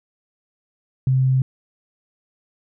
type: tone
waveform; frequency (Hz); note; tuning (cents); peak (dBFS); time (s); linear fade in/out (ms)
sine; 130.9; C3; +1; -14; 1.07-1.42; 2
effects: none